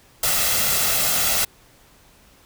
white noise with comb filter, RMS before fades -20 dBFS, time 0.23-1.45 s, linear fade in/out 5 ms, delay 1.5 ms, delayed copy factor +0.5, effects pink hiss -53 dBFS RMS until 2.45 s

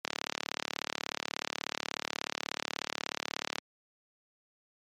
click train, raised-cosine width 0.2 ms, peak -13 dBFS, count 130, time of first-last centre 0.05-3.584 s, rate 36.5 Hz, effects high-pass 200 Hz 12 dB/octave + MP3 96 kbps

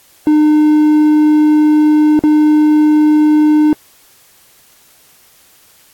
triangle tone with dropouts, 303.4 Hz, D#4, 44 cents flat, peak -4 dBFS, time 0.27-3.73 s, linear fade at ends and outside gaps 1 ms, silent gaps 2.192-2.237 s, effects white hiss -47 dBFS RMS until 5.93 s + AAC 64 kbps

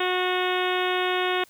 harmonic tone, 365.2 Hz, F#4, 23 cents flat, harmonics 1 / 2 / 3 / 4 / 5 / 6 / 7 / 8 / 9 / 10, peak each -26 / -29 / -31 / -32 / -33 / -34 / -34 / -35 / -36 / -36 dBFS, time 0-1.44 s, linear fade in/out 5 ms, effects white hiss -56 dBFS RMS until 1.49 s

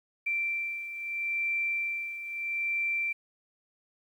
sine beating tone pair, 2349 / 2349.77 Hz, D7 / D7, 0 / 0 cents, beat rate 0.77 Hz, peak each -30 / -36 dBFS, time 0.26-3.13 s, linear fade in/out 10 ms, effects 10-bit

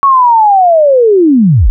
sine linear sweep, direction down, 1122 to 32.33 Hz, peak -3 dBFS, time 0.03-1.7 s, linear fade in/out 0 ms, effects none

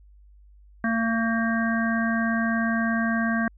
harmonic tone with a mistuned harmonic, 227.1 Hz, A#3, 45 cents flat, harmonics 1 / 3 / 5 / 7 / 8, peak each -23 / -31 / -33 / -28 / -34 dBFS, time 0.84-3.48 s, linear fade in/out 2 ms, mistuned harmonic 8, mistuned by +42 cents, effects added 50 Hz sine -49 dBFS peak until 3.57 s

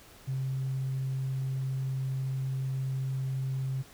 sine tone, 132.7 Hz, C3, 25 cents sharp, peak -28 dBFS, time 0.27-3.83 s, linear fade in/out 20 ms, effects tanh soft clip ceiling -25 dBFS + pink hiss -54 dBFS RMS until 3.93 s

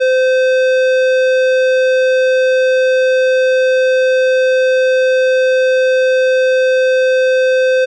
sine tone with tanh clipping, 516 Hz, C5, 24 cents flat, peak -11 dBFS, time 0-7.86 s, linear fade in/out 20 ms, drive 15 dB, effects none

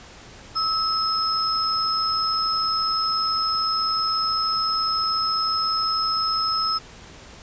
sine tone pair together, 1294 / 5170 Hz, E6 / E8, -32 / -34 cents, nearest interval 2 octaves, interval 2398 cents, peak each -23 dBFS, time 0.55-6.79 s, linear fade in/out 20 ms, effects pink hiss -44 dBFS RMS until 7.42 s + resampled to 16000 Hz

